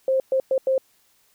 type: tone bursts at uneven times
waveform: sine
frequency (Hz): 528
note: C5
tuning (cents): +16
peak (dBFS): -17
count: 4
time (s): 0.08-0.2 / 0.32-0.4 / 0.51-0.58 / 0.67-0.78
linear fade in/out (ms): 2
effects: white hiss -62 dBFS RMS until 1.34 s